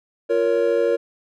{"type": "chord", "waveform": "triangle", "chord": "Bb minor", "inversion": "second", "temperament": "just", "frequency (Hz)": [349.6, 466.2, 559.4], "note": ["F4", "Bb4", "Db5"], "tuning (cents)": [2, 0, 16], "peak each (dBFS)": [-22, -17, -19], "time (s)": [0.29, 0.97], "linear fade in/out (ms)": 20, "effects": []}